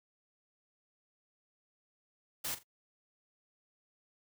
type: noise with echo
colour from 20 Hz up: white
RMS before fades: -37 dBFS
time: 2.44-2.55 s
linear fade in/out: 10 ms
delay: 42 ms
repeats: 2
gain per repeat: -13 dB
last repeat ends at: 2.634 s
effects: noise-tail reverb RT60 0.1 s tail -26 dB re dry